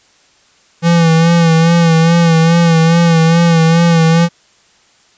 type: tone with vibrato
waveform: square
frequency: 166.2 Hz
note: E3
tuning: 15 cents sharp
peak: -7 dBFS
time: 0.82-4.29 s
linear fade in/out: 50 ms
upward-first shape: sine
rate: 2.4 Hz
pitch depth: 46 cents each way
effects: white hiss -50 dBFS RMS until 5.17 s + resampled to 16000 Hz